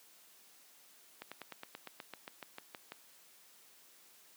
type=slowing click train; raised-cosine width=0.3 ms; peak=-28 dBFS; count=14; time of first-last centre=1.22-2.92 s; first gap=96 ms; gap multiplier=1.05; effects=white hiss -62 dBFS RMS until 4.36 s + high-pass 200 Hz 12 dB/octave